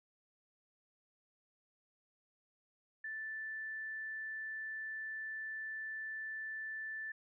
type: tone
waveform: sine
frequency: 1760 Hz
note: A6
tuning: in tune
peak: -40 dBFS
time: 3.04-7.12 s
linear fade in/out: 5 ms
effects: none